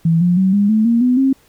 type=tone with pitch steps; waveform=sine; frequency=164.81 / 176.64 / 189.32 / 202.9 / 217.5 / 233.1 / 249.8 / 267.7 Hz; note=E3 / F3 / F#3 / G#3 / A3 / A#3 / B3 / C4; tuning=0 / +20 / +40 / -40 / -20 / 0 / +20 / +40 cents; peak=-10 dBFS; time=0.05-1.33 s; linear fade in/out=5 ms; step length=160 ms; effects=pink hiss -53 dBFS RMS until 1.48 s